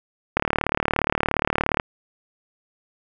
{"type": "click train", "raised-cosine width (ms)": 0.5, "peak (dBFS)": -4, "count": 54, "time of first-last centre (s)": [0.37, 1.799], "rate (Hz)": 37.1, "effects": []}